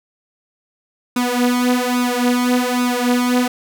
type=tone with flanger; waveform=sawtooth; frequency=246.9 Hz; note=B3; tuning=in tune; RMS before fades=-17 dBFS; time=1.16-3.48 s; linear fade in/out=5 ms; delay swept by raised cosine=0.79 to 4.99 ms; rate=1.2 Hz; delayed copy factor=+0.8; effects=none